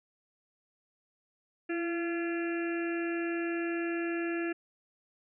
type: harmonic tone with a mistuned harmonic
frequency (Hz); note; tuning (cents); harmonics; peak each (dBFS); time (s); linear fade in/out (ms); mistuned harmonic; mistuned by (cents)
341.9; F4; -37; 1 / 2 / 4 / 5 / 6 / 7 / 8; -31 / -43 / -45 / -40 / -50 / -45 / -45; 1.69-4.53; 10; 1; -26
effects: none